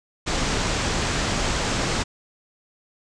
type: low-pass noise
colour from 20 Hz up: pink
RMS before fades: -24 dBFS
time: 0.26-2.04 s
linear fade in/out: 20 ms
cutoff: 8000 Hz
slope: 48 dB/octave
effects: none